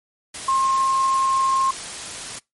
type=tone in noise; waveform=sine; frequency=1067 Hz; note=C6; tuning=34 cents sharp; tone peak=-16 dBFS; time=0.48-1.71 s; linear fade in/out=5 ms; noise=white; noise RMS=-32 dBFS; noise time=0.34-2.39 s; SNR=+13 dB; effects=noise-tail reverb RT60 0.2 s tail -24 dB re dry + MP3 48 kbps